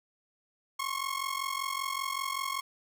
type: ring-modulated tone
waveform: sawtooth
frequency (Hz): 1087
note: C#6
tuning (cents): -34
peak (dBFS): -25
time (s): 0.79-2.61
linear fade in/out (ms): 5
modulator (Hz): 22.6
effects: none